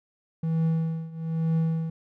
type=tone with tremolo; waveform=triangle; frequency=162.4 Hz; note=E3; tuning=26 cents flat; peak=-18 dBFS; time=0.43-1.9 s; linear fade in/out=5 ms; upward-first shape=triangle; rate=1.1 Hz; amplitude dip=90%; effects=none